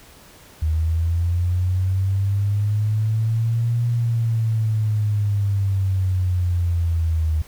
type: linear two-way sweep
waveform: sine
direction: up then down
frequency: 77.78 to 119.2 to 77.78 Hz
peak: -17 dBFS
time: 0.62-7.42 s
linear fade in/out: 5 ms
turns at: 3.86 s
effects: pink hiss -47 dBFS RMS until 7.47 s